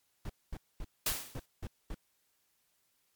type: noise bursts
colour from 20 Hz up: brown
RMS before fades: -39 dBFS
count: 7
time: 0.25-1.945 s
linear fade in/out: 2 ms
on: 45 ms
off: 230 ms
type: noise with exponential decay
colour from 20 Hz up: white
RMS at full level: -29 dBFS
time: 1.06-1.46 s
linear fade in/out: 5 ms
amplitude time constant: 85 ms
effects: white hiss -75 dBFS RMS until 3.15 s + MP3 96 kbps

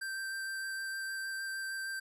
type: tone with vibrato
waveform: square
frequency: 1568 Hz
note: G6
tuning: in tune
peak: -37 dBFS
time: 0.01-2 s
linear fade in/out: 10 ms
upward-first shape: sine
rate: 6.5 Hz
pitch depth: 9 cents each way
effects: resampled to 32000 Hz

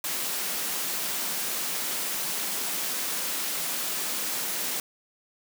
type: high-pass noise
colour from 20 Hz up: white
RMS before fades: -30 dBFS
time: 0.04-4.8 s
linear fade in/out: 2 ms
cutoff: 150 Hz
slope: 96 dB/octave
effects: none

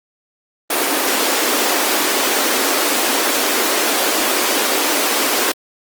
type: high-pass noise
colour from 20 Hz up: pink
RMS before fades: -17 dBFS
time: 0.7-5.52 s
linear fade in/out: 5 ms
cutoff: 260 Hz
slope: 48 dB/octave
effects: Opus 24 kbps

